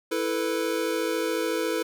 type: chord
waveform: square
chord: E suspended fourth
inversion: none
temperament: equal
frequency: 329.6 / 440 / 493.9 Hz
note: E4 / A4 / B4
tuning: 0 / 0 / 0 cents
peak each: -30 dBFS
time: 0.11-1.83 s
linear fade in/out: 10 ms
effects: none